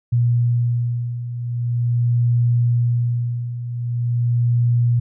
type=beating tone pair; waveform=sine; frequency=119.5 / 119.93 Hz; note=A#2 / A#2; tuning=+43 / +50 cents; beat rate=0.43 Hz; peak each=-22 / -17 dBFS; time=0.12-5 s; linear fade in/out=10 ms; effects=none